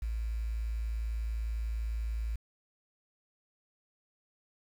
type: tone with quantisation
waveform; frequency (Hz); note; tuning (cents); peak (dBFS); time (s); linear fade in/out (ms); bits
sine; 55.6; A1; +19; -31; 0.02-2.36; 5; 9
effects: none